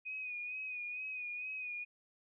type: tone with vibrato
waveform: sine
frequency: 2489 Hz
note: D#7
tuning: in tune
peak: -39 dBFS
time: 0.05-1.85 s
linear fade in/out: 20 ms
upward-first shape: sine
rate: 2.2 Hz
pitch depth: 42 cents each way
effects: none